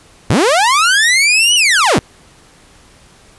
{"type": "linear two-way sweep", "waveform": "sawtooth", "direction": "up then down", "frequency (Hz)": [82.1, 3000, 82.1], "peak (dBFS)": -5, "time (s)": [0.3, 1.99], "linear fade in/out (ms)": 0, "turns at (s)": 1.55, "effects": ["pink hiss -45 dBFS RMS until 3.38 s", "resampled to 24000 Hz"]}